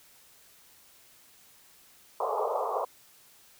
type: band-pass noise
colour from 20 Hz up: pink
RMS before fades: -30 dBFS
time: 2.2-2.85 s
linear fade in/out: 5 ms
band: 420 to 1200 Hz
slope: 96 dB/octave
effects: white hiss -58 dBFS RMS until 3.59 s